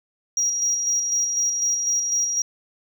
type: tone with tremolo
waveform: sine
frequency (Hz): 5710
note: F8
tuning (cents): +37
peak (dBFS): -17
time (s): 0.37-2.42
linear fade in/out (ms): 2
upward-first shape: square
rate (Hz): 4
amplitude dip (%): 40
effects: tanh soft clip ceiling -15 dBFS + 9-bit